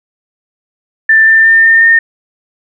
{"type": "tone with pitch steps", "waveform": "sine", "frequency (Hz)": [1776, 1788.4, 1800.8, 1813.3, 1825.9], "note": ["A6", "A6", "A6", "A#6", "A#6"], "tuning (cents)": [16, 28, 40, -48, -36], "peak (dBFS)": -3, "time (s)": [1.09, 1.99], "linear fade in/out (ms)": 5, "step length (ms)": 180, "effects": []}